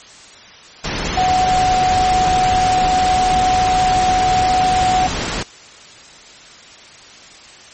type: tone in noise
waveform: sine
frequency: 741 Hz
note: F#5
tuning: 2 cents sharp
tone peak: -12 dBFS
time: 1.17-5.07 s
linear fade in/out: 5 ms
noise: pink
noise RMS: -21 dBFS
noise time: 0.84-5.43 s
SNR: +6 dB
effects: white hiss -40 dBFS RMS until 7.73 s + MP3 32 kbps